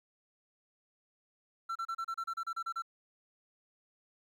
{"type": "tone bursts", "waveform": "triangle", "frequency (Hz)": 1347, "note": "E6", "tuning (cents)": 37, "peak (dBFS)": -32, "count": 12, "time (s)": [1.69, 2.822], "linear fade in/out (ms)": 10, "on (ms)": 65, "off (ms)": 32, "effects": ["12-bit"]}